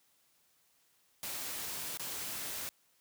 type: noise with dropouts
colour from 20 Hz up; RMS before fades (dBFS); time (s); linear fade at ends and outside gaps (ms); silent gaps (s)
white; -40; 1.23-2.69; 0; 1.973-1.996
effects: white hiss -71 dBFS RMS until 3 s + high-pass 60 Hz 12 dB/octave